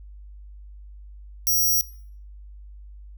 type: tone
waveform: 15% pulse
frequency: 5700 Hz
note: F8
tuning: 34 cents sharp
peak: -13 dBFS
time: 1.47-1.81 s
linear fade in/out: 0 ms
effects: noise-tail reverb RT60 0.5 s tail -19 dB re dry + added 50 Hz sine -40 dBFS peak until 3.17 s